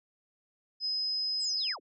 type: tone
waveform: sine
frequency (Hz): 5060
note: D#8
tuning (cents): +28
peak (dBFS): -29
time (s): 0.8-1.76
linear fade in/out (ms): 50
type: linear sweep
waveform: sine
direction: down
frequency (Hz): 8430 to 182.8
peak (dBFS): -37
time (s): 1.39-1.8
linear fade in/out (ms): 50
effects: none